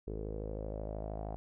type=tone with low-pass filter sweep; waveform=sawtooth; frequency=53 Hz; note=G#1; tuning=36 cents sharp; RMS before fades=-40 dBFS; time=0.07-1.36 s; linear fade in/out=0 ms; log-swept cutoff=420 to 730 Hz; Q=5.3; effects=none